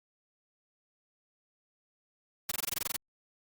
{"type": "noise bursts", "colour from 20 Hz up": "white", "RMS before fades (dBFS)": -32, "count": 11, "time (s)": [2.49, 2.965], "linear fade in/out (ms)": 5, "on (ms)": 25, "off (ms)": 20, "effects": ["Opus 48 kbps"]}